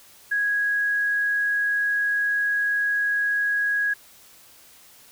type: tone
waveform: sine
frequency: 1657 Hz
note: G#6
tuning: 4 cents flat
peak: -20 dBFS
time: 0.31-3.94 s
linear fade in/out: 10 ms
effects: white hiss -51 dBFS RMS until 5.11 s